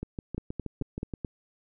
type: two click trains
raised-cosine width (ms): 3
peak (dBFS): -21 / -19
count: 8 / 5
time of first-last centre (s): 0.03-1.138 / 0.38-1.248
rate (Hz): 6.32 / 4.61
effects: none